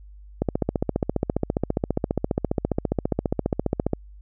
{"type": "click train", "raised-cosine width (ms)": 2, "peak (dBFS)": -8, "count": 53, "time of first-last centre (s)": [0.42, 3.934], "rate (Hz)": 14.8, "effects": ["added 50 Hz sine -42 dBFS peak until 4.21 s"]}